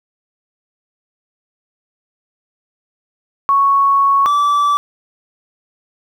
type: tone pair in turn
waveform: sine / triangle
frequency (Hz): 1108.7 / 1158.5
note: C#6 / D6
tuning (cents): 0 / -24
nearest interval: minor second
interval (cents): 76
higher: second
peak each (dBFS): -9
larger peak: neither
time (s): 3.49-4.26 / 4.26-4.77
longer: first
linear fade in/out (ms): 0
effects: 8-bit

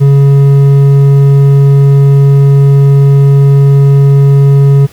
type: tone with hard clipping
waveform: triangle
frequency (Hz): 139.4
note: C#3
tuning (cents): +10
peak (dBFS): -3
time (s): 0-4.87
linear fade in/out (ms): 20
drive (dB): 9
effects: pink hiss -38 dBFS RMS until 4.92 s

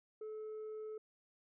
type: tone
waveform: sine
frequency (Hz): 432.4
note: A4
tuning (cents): -30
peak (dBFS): -40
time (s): 0.21-0.98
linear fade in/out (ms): 5
effects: tanh soft clip ceiling -42 dBFS

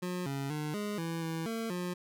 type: tone with pitch steps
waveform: 25% pulse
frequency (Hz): 180 / 138.1 / 151.1 / 207.4 / 165.6 / 163.2 / 226.5 / 178.5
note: F#3 / C#3 / D3 / G#3 / E3 / E3 / A#3 / F3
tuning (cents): -47 / -6 / +50 / -2 / +8 / -17 / -50 / +38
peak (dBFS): -30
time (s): 0.02-1.94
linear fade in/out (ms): 10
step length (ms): 240
effects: none

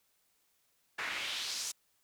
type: noise with band-pass filter sweep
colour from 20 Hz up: pink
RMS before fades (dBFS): -38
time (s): 0.98-1.72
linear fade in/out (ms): 10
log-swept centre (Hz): 1700 to 6900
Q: 2
effects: white hiss -74 dBFS RMS until 2.03 s

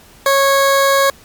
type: tone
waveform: 20% pulse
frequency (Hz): 550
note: C#5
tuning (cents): -14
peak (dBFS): -5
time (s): 0.26-1.1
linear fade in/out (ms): 2
effects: pink hiss -44 dBFS RMS until 1.24 s + MP3 96 kbps

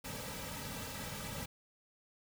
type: noise with comb filter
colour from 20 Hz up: pink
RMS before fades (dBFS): -43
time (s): 0.04-1.46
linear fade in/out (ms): 10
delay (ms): 2.8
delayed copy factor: -1
effects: none

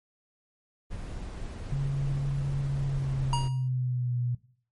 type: noise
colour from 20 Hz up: brown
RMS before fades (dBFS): -36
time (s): 0.9-3.49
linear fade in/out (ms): 20
type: tone with pitch glide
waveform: sine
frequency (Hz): 138.59 to 122.05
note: C#3 to B2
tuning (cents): 0 to -20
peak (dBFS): -26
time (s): 1.72-4.35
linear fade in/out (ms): 5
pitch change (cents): -220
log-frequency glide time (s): 2.82-4.17
type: tone with exponential decay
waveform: square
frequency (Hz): 948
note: A#5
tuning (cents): +29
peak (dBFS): -25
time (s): 3.33-3.68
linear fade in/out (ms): 1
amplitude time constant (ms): 75
effects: noise-tail reverb RT60 0.5 s tail -18 dB re dry + MP3 48 kbps

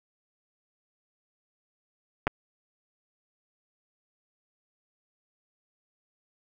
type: clicks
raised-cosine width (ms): 0.5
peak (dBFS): -9 / -13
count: 2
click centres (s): 2.27 / 2.277
effects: none

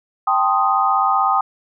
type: chord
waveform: sine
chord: A half-diminished seventh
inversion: third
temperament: equal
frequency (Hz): 784 / 880 / 1046.5 / 1244.5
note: G5 / A5 / C6 / Eb6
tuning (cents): 0 / 0 / 0 / 0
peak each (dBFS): -18 / -23 / -22 / -17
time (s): 0.27-1.41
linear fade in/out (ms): 5
effects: none

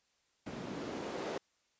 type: noise with band-pass filter sweep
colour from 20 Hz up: white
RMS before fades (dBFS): -41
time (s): 0.46-1.38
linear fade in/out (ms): 5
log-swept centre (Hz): 210 to 450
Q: 1.5
effects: white hiss -75 dBFS RMS until 1.79 s + resampled to 16000 Hz

